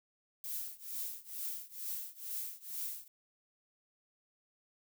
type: noise with tremolo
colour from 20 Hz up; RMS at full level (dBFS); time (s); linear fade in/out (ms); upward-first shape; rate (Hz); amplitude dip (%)
violet; -38; 0.44-3.08; 2; triangle; 2.2; 95
effects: none

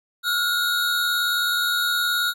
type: tone cluster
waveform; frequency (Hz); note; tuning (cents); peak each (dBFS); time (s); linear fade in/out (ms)
square; 1355 / 1434 / 3796; E6 / F6 / A#7; +47 / +45 / +31; -32 / -23 / -25; 0.23-2.34; 50
effects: none

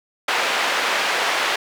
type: band-pass noise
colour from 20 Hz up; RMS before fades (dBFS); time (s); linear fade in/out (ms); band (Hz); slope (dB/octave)
white; -21; 0.28-1.56; 5; 510 to 2500; 12
effects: none

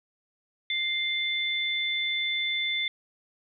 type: tone pair together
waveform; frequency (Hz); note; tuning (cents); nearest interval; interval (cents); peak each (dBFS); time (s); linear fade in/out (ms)
sine; 2093 / 3520; C7 / A7; 0 / 0; major sixth; 900; -29 / -28; 0.7-2.88; 2
effects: none

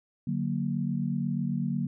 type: chord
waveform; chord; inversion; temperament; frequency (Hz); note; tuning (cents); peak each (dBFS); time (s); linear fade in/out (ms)
sine; D augmented; none; equal; 146.83 / 185 / 233.1; D3 / F#3 / A#3; 0 / 0 / 0; -31; 0.27-1.87; 5
effects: none

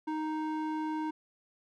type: tone with band-pass filter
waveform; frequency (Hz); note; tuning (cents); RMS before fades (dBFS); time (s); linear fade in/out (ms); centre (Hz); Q
square; 311.1; D#4; 0; -34; 0.07-1.11; 10; 630; 4.6
effects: none

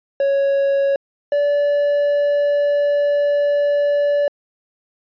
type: tone pair in turn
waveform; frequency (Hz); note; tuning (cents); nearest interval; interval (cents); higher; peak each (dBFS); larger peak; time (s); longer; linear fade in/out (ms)
triangle; 554.4 / 577.6; C#5 / D5; 0 / -29; minor second; 71; second; -12; neither; 0.2-0.96 / 1.32-4.28; second; 2
effects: resampled to 11025 Hz

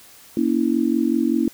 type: tone cluster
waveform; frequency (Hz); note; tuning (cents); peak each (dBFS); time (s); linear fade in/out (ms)
sine; 235.7 / 280.9 / 326.1; A#3 / C#4 / E4; +19 / +23 / -19; -21; 0.37-1.48; 2
effects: white hiss -47 dBFS RMS until 1.53 s

